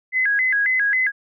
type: tone with vibrato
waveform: sine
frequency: 1832 Hz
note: A#6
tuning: 31 cents flat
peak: -16 dBFS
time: 0.12-1.12 s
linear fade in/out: 50 ms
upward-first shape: square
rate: 3.7 Hz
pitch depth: 180 cents each way
effects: none